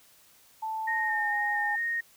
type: tone with pitch glide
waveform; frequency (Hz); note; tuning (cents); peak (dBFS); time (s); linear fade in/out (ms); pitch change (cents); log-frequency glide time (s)
sine; 880 to 830.6; A5 to G#5; 0 to 0; -30; 0.62-1.76; 10; -100; 0.93-1.31
type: tone with vibrato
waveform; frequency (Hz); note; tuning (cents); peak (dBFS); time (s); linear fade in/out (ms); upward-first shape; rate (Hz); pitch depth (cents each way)
sine; 1843; A#6; -20; -27; 0.87-2.01; 10; square; 2.2; 14
effects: white hiss -59 dBFS RMS until 2.16 s